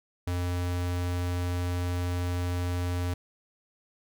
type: tone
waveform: square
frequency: 88.7 Hz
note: F2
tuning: 27 cents sharp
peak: -28 dBFS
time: 0.27-3.14 s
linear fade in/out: 5 ms
effects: none